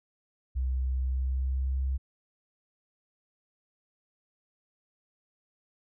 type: tone with pitch glide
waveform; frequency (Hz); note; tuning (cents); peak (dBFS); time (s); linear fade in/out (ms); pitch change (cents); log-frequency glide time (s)
sine; 64.4 to 66.21; C2 to C2; -27 to +21; -26; 0.55-1.98; 20; +48; 0.98-1.83
effects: none